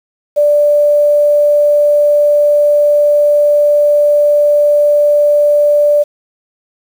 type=tone with quantisation; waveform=sine; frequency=587.3 Hz; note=D5; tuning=in tune; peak=-6 dBFS; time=0.36-6.04 s; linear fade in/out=20 ms; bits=6; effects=none